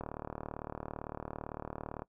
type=click train; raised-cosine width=1 ms; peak=-25 dBFS; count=77; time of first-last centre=0.01-2.021 s; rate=37.8 Hz; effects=noise-tail reverb RT60 0.1 s tail -19 dB re dry